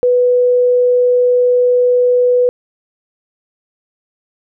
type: tone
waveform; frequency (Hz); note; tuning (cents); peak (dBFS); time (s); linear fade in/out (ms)
sine; 493.9; B4; 0; -8; 0.03-2.49; 0
effects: none